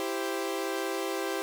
sawtooth chord, C major, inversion first, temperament equal with one note detuned, 330.8 / 392 / 523.3 Hz, E4 / G4 / C5, +6 / 0 / 0 cents, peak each -31 / -29 / -32 dBFS, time 0-1.42 s, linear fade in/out 0 ms, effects none

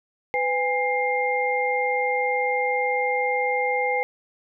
sine tone cluster, 502 / 816 / 2112 Hz, B4 / G#5 / C7, +28 / -31 / +16 cents, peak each -25 dBFS, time 0.34-4.03 s, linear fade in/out 0 ms, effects none

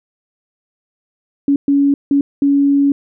sine tone bursts at uneven times, 281.2 Hz, C#4, 25 cents sharp, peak -9 dBFS, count 4, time 1.48-1.56 / 1.68-1.94 / 2.11-2.21 / 2.42-2.92 s, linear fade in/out 2 ms, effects none

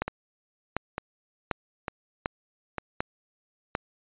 two click trains, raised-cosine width 0.5 ms, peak -11 / -15 dBFS, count 6 / 4, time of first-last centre 0.02-3.751 / 0.08-2.783 s, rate 1.34 / 1.11 Hz, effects resampled to 8000 Hz

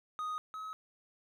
triangle tone pair in turn, 1244.5 / 1279.5 Hz, D#6 / D#6, 0 / +48 cents, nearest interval unison, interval 48 cents, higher second, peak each -33 / -38 dBFS, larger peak first, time 0.19-0.38 / 0.54-0.73 s, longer neither, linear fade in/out 0 ms, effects none

